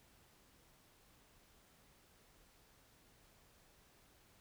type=silence; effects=pink hiss -68 dBFS RMS until 4.4 s